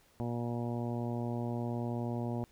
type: harmonic tone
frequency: 119.2 Hz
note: A#2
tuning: 39 cents sharp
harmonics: 1 / 2 / 3 / 4 / 5 / 6 / 7 / 8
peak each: -36 / -37 / -42 / -46 / -45 / -47 / -48 / -51 dBFS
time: 0.2-2.44 s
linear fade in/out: 0 ms
effects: pink hiss -66 dBFS RMS until 2.51 s